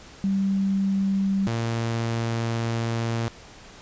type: tone pair in turn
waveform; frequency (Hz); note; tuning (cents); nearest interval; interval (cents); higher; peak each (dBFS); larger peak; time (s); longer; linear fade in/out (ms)
sine / sawtooth; 194.9 / 115.22; G3 / A#2; -10 / -20; major sixth; 910; first; -20; neither; 0.24-1.47 / 1.47-3.28; second; 0
effects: pink hiss -46 dBFS RMS until 3.81 s + resampled to 16000 Hz